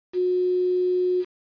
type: tone with quantisation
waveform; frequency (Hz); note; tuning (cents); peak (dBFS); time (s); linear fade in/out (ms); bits
sine; 363; F#4; -33; -19; 0.13-1.25; 50; 7
effects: resampled to 11025 Hz